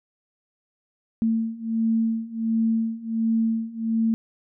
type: beating tone pair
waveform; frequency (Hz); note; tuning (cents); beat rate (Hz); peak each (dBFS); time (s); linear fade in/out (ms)
sine; 224.5 / 225.9; A3 / A3; +35 / +46; 1.4; -25 / -23; 1.22-4.14; 0
effects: none